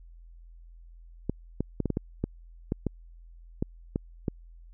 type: clicks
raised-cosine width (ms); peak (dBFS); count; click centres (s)
3; -14; 12; 1.296 / 1.606 / 1.803 / 1.857 / 1.903 / 1.971 / 2.24 / 2.721 / 2.867 / 3.625 / 3.959 / 4.282
effects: added 42 Hz sine -47 dBFS peak until 4.73 s